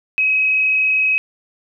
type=tone with frequency modulation; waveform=sine; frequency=2546 Hz; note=D#7; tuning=39 cents sharp; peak=-13 dBFS; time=0.18-1.18 s; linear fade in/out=0 ms; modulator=33 Hz; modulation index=0.59; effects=none